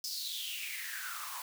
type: noise with high-pass filter sweep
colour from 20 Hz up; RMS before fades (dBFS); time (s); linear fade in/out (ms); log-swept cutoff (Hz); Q
white; -40; 0.04-1.42; 2; 5200 to 920; 7.3
effects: none